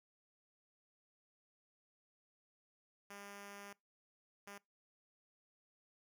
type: tone bursts at uneven times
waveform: 5% pulse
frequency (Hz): 201.5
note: G3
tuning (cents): +48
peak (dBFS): -39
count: 2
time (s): 3.1-3.73 / 4.47-4.58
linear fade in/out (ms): 5
effects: noise-tail reverb RT60 0.2 s tail -23 dB re dry